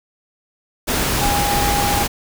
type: tone in noise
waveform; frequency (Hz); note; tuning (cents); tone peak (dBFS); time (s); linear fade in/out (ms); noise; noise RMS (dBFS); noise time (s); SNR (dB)
sine; 815; G#5; -33; -19; 1.2-2.04; 20; pink; -19; 0.87-2.08; -3
effects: none